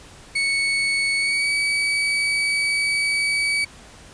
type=tone with pitch glide; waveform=35% pulse; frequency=2217 to 2278 Hz; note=C#7 to C#7; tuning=0 to +47 cents; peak=-17 dBFS; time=0.35-3.65 s; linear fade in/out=10 ms; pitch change=+47 cents; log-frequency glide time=1.18-1.51 s; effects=pink hiss -45 dBFS RMS until 4.13 s + resampled to 22050 Hz